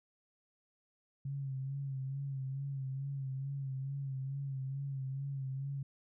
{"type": "tone with vibrato", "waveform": "sine", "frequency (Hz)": 136, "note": "C#3", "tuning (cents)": -33, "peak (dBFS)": -36, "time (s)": [1.25, 5.83], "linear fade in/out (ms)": 5, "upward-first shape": "sine", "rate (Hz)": 2.3, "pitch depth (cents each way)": 48, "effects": []}